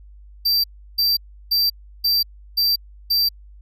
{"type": "tone bursts", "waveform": "square", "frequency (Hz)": 4690, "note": "D8", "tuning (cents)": -3, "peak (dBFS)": -16, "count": 6, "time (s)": [0.45, 3.29], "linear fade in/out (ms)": 10, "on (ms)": 190, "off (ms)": 340, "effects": ["added 50 Hz sine -41 dBFS peak until 3.61 s"]}